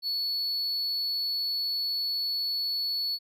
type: tone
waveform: triangle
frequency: 4416 Hz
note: C#8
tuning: 7 cents flat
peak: -26 dBFS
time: 0.02-3.19 s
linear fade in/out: 50 ms
effects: none